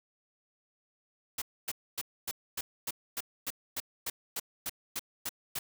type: noise bursts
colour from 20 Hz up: white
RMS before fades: -35 dBFS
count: 15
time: 1.38-5.59 s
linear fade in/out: 5 ms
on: 38 ms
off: 260 ms
effects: none